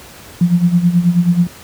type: tone with tremolo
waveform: sine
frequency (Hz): 174.61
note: F3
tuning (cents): 0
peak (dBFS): -6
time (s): 0.41-1.47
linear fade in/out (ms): 2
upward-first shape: sine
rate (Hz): 9.3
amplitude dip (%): 75
effects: pink hiss -37 dBFS RMS until 1.63 s + high-pass 60 Hz 12 dB/octave